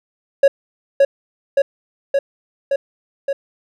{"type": "tone with echo", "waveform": "triangle", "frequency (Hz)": 554, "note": "C#5", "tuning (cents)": -1, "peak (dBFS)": -4, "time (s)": [0.43, 0.48], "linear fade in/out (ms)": 5, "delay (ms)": 570, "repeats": 5, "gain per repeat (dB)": -2, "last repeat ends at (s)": 3.33, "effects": []}